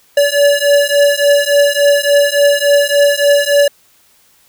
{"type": "beating tone pair", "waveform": "square", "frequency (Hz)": [571, 574.5], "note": ["D5", "D5"], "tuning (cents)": [-49, -38], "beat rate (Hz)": 3.5, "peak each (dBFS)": -12, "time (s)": [0.17, 3.68], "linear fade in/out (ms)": 5, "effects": ["white hiss -51 dBFS RMS until 4.48 s"]}